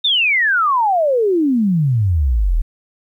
sine exponential sweep, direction down, 3716 to 36 Hz, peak -12 dBFS, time 0.04-2.62 s, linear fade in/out 10 ms, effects 9-bit

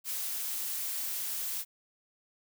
blue noise, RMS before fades -35 dBFS, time 0.04-1.65 s, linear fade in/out 50 ms, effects none

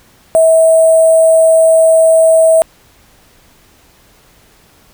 sine tone with sample-and-hold, 649 Hz, E5, 27 cents flat, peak -4 dBFS, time 0.35-2.62 s, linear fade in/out 0 ms, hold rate 8820 Hz, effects pink hiss -47 dBFS RMS until 4.93 s

